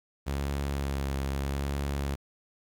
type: tone with vibrato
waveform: sawtooth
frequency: 69.3 Hz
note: C#2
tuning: in tune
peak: -25 dBFS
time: 0.26-2.16 s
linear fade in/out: 20 ms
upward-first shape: sine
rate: 0.8 Hz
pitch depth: 25 cents each way
effects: 10-bit